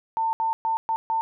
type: tone bursts at uneven times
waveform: sine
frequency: 898 Hz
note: A5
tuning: 35 cents sharp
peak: -21 dBFS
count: 5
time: 0.17-0.33 / 0.4-0.53 / 0.65-0.77 / 0.89-0.96 / 1.1-1.21 s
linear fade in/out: 0 ms
effects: none